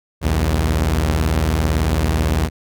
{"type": "beating tone pair", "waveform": "sawtooth", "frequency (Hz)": [61.3, 79.3], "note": ["B1", "D#2"], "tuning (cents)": [-12, 33], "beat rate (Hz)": 18, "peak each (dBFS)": [-16, -13], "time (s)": [0.21, 2.5], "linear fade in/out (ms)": 50, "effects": []}